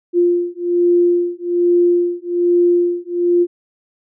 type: beating tone pair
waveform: sine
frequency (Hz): 349.2 / 350.4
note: F4 / F4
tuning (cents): 0 / +6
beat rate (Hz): 1.2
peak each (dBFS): -15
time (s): 0.13-3.47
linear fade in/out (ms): 50
effects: none